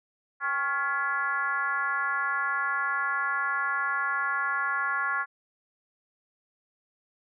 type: tone with frequency modulation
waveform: sine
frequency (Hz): 1396.9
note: F6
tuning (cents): 0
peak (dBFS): -25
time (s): 0.4-5.26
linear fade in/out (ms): 50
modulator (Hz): 297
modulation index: 1.3
effects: none

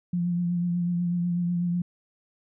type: tone with vibrato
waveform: sine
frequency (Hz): 174.61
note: F3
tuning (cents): 0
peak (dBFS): -23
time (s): 0.13-1.82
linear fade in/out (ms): 5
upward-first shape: triangle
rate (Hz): 8.1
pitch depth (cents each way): 32
effects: none

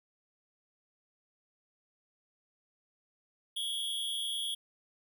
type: tone with amplitude modulation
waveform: square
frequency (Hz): 3322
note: G#7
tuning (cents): 0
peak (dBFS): -30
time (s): 3.56-4.55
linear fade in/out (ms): 10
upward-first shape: sine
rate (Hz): 229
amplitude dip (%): 80
effects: none

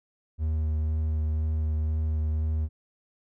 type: tone with vibrato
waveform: triangle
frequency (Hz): 77.78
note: D#2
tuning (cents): 0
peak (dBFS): -22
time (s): 0.38-2.69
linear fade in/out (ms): 50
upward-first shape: sine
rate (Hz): 2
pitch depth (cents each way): 13
effects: none

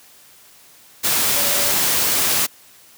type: tone in noise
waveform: sine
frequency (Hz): 576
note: D5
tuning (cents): -34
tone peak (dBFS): -29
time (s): 1.35-1.73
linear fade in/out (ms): 20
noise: white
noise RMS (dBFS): -18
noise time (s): 1.03-2.47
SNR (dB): -14
effects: white hiss -48 dBFS RMS until 2.97 s + high-pass 80 Hz 12 dB/octave

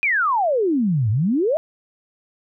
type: exponential two-way sweep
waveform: sine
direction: down then up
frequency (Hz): 2489 to 100 to 663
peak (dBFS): -16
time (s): 0.03-1.57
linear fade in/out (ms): 0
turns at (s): 1.1
effects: none

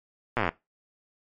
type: slowing click train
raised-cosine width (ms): 0.5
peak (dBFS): -10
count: 13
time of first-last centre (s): 0.37-0.49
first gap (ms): 8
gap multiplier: 1.04
effects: noise-tail reverb RT60 0.2 s tail -19 dB re dry + MP3 48 kbps

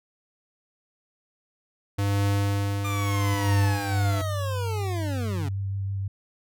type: tone with tremolo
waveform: square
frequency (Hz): 100.3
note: G2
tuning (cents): +40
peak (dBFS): -21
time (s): 1.98-4.22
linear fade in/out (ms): 10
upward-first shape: triangle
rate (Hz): 0.86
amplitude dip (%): 50
type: linear sweep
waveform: 25% pulse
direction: down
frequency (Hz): 1204 to 129.5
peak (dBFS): -27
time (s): 2.84-5.49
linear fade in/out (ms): 10
type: tone with vibrato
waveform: sine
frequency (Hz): 98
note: G2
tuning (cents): 0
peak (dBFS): -26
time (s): 3.34-6.08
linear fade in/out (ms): 5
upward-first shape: sine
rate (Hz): 6.3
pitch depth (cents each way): 14
effects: none

